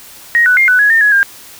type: tone with pitch steps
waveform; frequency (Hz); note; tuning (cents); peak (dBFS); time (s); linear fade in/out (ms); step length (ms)
sine; 1879 / 1487 / 2118 / 1493 / 1674 / 1814 / 1680 / 1604; A#6 / F#6 / C7 / F#6 / G#6 / A#6 / G#6 / G6; +13 / +8 / +21 / +15 / +13 / -48 / +19 / +39; -6; 0.35-1.23; 0; 110
effects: white hiss -36 dBFS RMS until 1.59 s